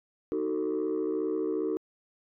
sine chord, D# diminished, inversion none, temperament just, 311.1 / 373.4 / 448 Hz, D#4 / F#4 / A4, 0 / +16 / +31 cents, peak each -30 dBFS, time 0.32-1.77 s, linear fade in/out 0 ms, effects tanh soft clip ceiling -23 dBFS

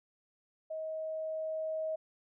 sine tone with level ramp, 633 Hz, D#5, 30 cents sharp, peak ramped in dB -36 to -32 dBFS, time 0.7-1.96 s, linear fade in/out 10 ms, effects none

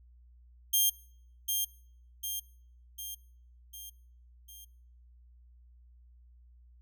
5% pulse tone with echo, 3200 Hz, G7, 35 cents sharp, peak -15 dBFS, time 0.73-0.9 s, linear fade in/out 10 ms, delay 750 ms, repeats 5, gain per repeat -5 dB, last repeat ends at 4.65 s, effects noise-tail reverb RT60 0.7 s tail -25 dB re dry + added 60 Hz sine -55 dBFS peak until 6.81 s

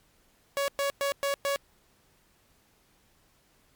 sawtooth tone bursts, 560 Hz, C#5, 18 cents sharp, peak -22 dBFS, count 5, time 0.57-1.56 s, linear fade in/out 0 ms, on 110 ms, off 110 ms, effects pink hiss -65 dBFS RMS until 3.75 s + MP3 96 kbps

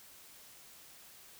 silence, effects white hiss -56 dBFS RMS until 1.39 s

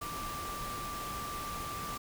sine tone in noise, 1174.7 Hz, D6, in tune, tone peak -39 dBFS, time 0.01-1.98 s, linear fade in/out 10 ms, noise pink, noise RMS -42 dBFS, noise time 0.01-1.98 s, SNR 0 dB, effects none

